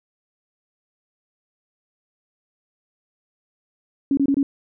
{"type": "tone bursts", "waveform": "sine", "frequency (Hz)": 277.2, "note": "C#4", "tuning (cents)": 0, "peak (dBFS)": -15, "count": 4, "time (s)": [4.11, 4.43], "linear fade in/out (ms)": 2, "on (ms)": 62, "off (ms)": 24, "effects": []}